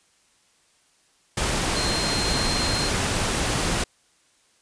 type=tone in noise; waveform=sine; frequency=4186 Hz; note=C8; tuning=in tune; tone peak=-27 dBFS; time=1.76-2.89 s; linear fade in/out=5 ms; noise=pink; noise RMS=-24 dBFS; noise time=1.37-3.84 s; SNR=-6 dB; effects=white hiss -62 dBFS RMS until 4.61 s + resampled to 22050 Hz